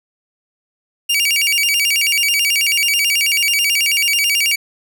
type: tone with vibrato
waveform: sawtooth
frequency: 2527 Hz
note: D#7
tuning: 26 cents sharp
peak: -10 dBFS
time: 1.09-4.56 s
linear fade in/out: 10 ms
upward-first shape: square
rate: 9.2 Hz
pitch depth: 180 cents each way
effects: none